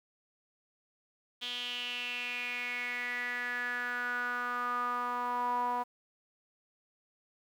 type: tone with band-pass filter sweep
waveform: sawtooth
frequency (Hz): 244.6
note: B3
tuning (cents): -16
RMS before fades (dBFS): -35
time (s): 1.41-5.84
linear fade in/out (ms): 20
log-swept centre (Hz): 3300 to 900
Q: 7
effects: 10-bit